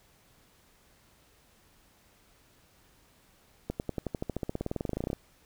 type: accelerating click train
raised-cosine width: 2 ms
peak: -18 dBFS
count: 26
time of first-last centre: 3.7-5.131 s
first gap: 99 ms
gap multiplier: 0.95
effects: pink hiss -63 dBFS RMS until 5.45 s